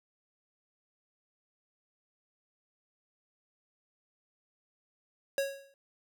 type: tone with exponential decay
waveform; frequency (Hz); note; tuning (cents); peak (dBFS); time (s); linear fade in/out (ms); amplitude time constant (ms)
square; 551; C#5; -11; -26; 5.38-5.74; 1; 78
effects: none